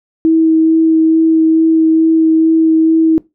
sine tone with vibrato, 321.8 Hz, E4, 42 cents flat, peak -6 dBFS, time 0.25-3.18 s, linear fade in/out 0 ms, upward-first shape sine, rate 2.3 Hz, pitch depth 10 cents each way, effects noise-tail reverb RT60 0.2 s tail -20 dB re dry

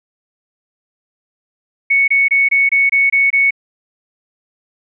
sine tone bursts, 2217 Hz, C#7, in tune, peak -9 dBFS, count 8, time 1.9-3.508 s, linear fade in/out 10 ms, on 180 ms, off 24 ms, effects none

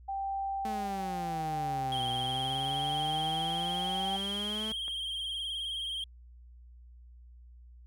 sine tone with tremolo, 784 Hz, G5, in tune, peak -31 dBFS, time 0.08-4.17 s, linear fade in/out 10 ms, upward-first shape sine, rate 0.75 Hz, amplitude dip 30%
sawtooth exponential two-way sweep, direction down then up, 220 to 121.6 to 220 Hz, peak -33 dBFS, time 0.65-4.72 s, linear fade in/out 0 ms, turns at 2.09 s
triangle tone with vibrato, 3199 Hz, G7, 34 cents sharp, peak -32 dBFS, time 1.92-6.04 s, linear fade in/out 2 ms, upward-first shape sine, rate 19 Hz, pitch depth 50 cents each way
clicks, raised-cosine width 0.5 ms, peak -33 dBFS, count 2, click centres 3.507 / 4.881 s
effects added 60 Hz sine -50 dBFS peak until 7.86 s

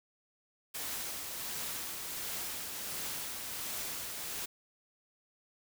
white noise with tremolo, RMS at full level -38 dBFS, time 0.74-4.46 s, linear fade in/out 10 ms, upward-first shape triangle, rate 1.4 Hz, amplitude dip 35%, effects none

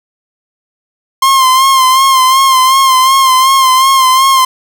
45% pulse tone with vibrato, 1055 Hz, C6, 14 cents sharp, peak -5 dBFS, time 1.22-4.45 s, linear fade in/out 5 ms, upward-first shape sine, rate 2.7 Hz, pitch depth 45 cents each way, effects none

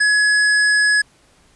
square tone, 1688 Hz, G#6, 28 cents sharp, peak -13 dBFS, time 0-1.02 s, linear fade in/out 10 ms, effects pink hiss -54 dBFS RMS until 1.55 s + resampled to 24000 Hz

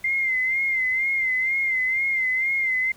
sine tone with vibrato, 2088 Hz, C7, 4 cents flat, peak -20 dBFS, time 0.04-2.92 s, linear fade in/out 5 ms, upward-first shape sine, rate 2.1 Hz, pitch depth 55 cents each way, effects pink hiss -52 dBFS RMS until 2.96 s

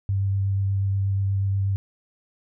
sine tone with vibrato, 98 Hz, G2, in tune, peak -20 dBFS, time 0.09-1.76 s, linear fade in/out 0 ms, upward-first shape sine, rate 8.3 Hz, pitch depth 12 cents each way, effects none

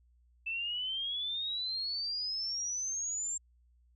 sine exponential sweep, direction up, 2637 to 7459 Hz, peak -33 dBFS, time 0.46-3.38 s, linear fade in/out 10 ms, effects added 60 Hz sine -63 dBFS peak until 3.95 s

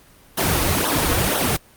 pink noise with flanger, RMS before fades -19 dBFS, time 0.37-1.57 s, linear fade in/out 10 ms, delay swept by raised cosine 0.41 to 5.11 ms, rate 2 Hz, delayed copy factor -1, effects pink hiss -50 dBFS RMS until 1.76 s + Opus 32 kbps

